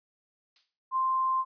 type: noise with exponential decay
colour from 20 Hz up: violet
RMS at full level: -44 dBFS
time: 0.56-0.79 s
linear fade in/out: 1 ms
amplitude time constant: 49 ms
type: tone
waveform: sine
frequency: 1046.5 Hz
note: C6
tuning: in tune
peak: -24 dBFS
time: 0.91-1.45 s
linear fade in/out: 50 ms
effects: resampled to 11025 Hz